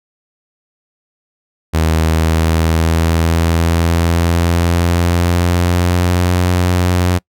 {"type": "tone with pitch glide", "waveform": "sawtooth", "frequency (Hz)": [80.2, 89.5], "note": ["E2", "F2"], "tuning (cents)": [-47, 43], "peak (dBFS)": -7, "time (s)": [1.73, 7.19], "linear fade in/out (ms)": 20, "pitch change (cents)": 190, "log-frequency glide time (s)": [2.08, 6.41], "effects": ["noise-tail reverb RT60 0.1 s tail -25 dB re dry"]}